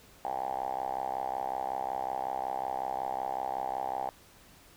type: tone with band-pass filter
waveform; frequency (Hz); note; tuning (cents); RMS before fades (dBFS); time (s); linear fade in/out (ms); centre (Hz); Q
5% pulse; 65.41; C2; 0; -34; 0.25-4.09; 0; 800; 9.4
effects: pink hiss -57 dBFS RMS until 4.76 s